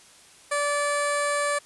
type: tone with notch filter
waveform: 10% pulse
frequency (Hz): 580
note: D5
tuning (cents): -22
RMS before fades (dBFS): -25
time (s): 0.51-1.59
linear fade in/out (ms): 10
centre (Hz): 3100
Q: 0.92
effects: white hiss -52 dBFS RMS until 1.65 s + resampled to 24000 Hz